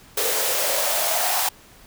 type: noise with high-pass filter sweep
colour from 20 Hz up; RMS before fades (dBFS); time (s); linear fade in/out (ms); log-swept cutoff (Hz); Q
white; -22; 0.17-1.49; 5; 440 to 810; 5.7
effects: pink hiss -49 dBFS RMS until 1.86 s